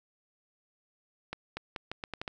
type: accelerating click train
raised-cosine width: 0.3 ms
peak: -20 dBFS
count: 8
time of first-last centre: 1.33-2.278 s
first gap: 240 ms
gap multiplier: 0.8
effects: none